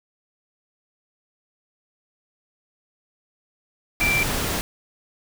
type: tone in noise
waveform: sine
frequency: 2349 Hz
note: D7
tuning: in tune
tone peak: -19 dBFS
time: 4.01-4.23 s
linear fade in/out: 0 ms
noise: pink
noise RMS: -25 dBFS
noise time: 4-4.61 s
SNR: +3 dB
effects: none